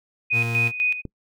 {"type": "tone with tremolo", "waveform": "sine", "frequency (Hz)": 2489, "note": "D#7", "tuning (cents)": 0, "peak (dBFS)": -18, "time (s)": [0.3, 1.02], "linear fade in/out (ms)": 20, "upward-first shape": "square", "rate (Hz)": 4, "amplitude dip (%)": 70}
{"type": "tone", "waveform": "40% pulse", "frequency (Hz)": 116.7, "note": "A#2", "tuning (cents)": 2, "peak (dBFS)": -24, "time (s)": [0.32, 0.72], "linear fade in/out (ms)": 50}
{"type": "click", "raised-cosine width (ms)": 3, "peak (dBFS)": -19, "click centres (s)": 1.053}
{"effects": ["noise-tail reverb RT60 0.1 s tail -25 dB re dry"]}